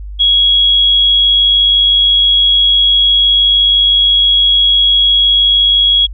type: tone with amplitude modulation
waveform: sine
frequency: 3322 Hz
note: G#7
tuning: in tune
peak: -5 dBFS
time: 0.19-6.07 s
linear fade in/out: 20 ms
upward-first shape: sine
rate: 99.5 Hz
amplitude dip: 30%
effects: added 50 Hz sine -23 dBFS peak until 6.13 s